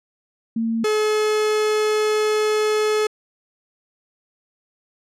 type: tone pair in turn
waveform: sine / 45% pulse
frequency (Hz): 227.1 / 427.7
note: A#3 / A4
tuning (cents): -45 / -49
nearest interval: major seventh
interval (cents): 1096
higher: second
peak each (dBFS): -19 / -17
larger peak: second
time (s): 0.56-0.84 / 0.84-3.07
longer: second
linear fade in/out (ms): 5
effects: low-pass 9000 Hz 12 dB/octave